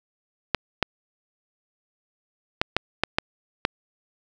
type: clicks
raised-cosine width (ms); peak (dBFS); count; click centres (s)
0.3; -3; 7; 0.547 / 0.827 / 2.615 / 2.766 / 3.036 / 3.185 / 3.651
effects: none